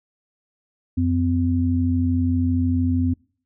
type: tone pair together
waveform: sine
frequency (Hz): 89.4 / 255.4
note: F2 / C4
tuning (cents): +41 / -42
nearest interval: octave + tritone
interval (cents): 1817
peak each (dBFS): -20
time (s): 0.97-3.14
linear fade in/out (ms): 10
effects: noise-tail reverb RT60 0.5 s tail -26 dB re dry